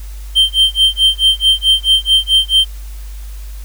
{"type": "tone with tremolo", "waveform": "triangle", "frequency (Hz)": 3136, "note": "G7", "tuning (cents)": 0, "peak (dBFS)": -4, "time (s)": [0.35, 2.65], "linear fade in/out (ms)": 20, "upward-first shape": "sine", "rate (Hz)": 4.6, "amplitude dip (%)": 100, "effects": ["added 50 Hz sine -25 dBFS peak until 3.64 s", "white hiss -42 dBFS RMS until 3.64 s"]}